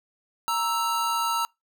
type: tone pair together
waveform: square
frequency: 932 / 1318 Hz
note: A#5 / E6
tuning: -1 / -1 cents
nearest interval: tritone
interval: 600 cents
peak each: -27 / -27 dBFS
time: 0.48-1.45 s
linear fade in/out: 0 ms
effects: noise-tail reverb RT60 0.2 s tail -26 dB re dry